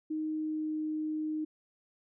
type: tone with pitch glide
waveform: sine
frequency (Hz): 311.1 to 309.3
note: D#4 to D#4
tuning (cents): 0 to -10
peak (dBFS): -31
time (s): 0.1-1.45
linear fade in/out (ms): 10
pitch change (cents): -10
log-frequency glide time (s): 0.3-0.79
effects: none